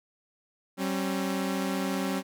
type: tone pair together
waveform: sawtooth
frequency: 191.8 / 270.4 Hz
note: G3 / C#4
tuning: -37 / -43 cents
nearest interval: tritone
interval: 594 cents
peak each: -26 / -27 dBFS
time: 0.77-2.23 s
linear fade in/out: 50 ms
effects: none